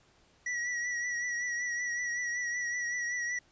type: tone with vibrato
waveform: square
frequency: 1934 Hz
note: B6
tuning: 37 cents flat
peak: -32 dBFS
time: 0.46-3.39 s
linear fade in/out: 5 ms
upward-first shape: triangle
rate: 5.3 Hz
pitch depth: 45 cents each way
effects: pink hiss -65 dBFS RMS until 3.51 s + resampled to 16000 Hz